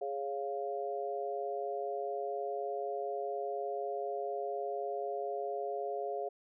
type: chord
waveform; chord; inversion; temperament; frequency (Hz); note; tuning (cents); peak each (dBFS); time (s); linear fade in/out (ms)
sine; Db major; second; equal; 415.3 / 554.4 / 698.5; Ab4 / Db5 / F5; 0 / 0 / 0; -38 / -40 / -38; 0.01-6.29; 10
effects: none